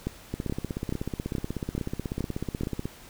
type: two click trains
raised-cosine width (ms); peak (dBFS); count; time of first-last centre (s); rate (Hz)
3; -15 / -17; 7 / 42; 0.07-2.634 / 0.34-2.855; 2.34 / 16.3
effects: pink hiss -49 dBFS RMS until 3.09 s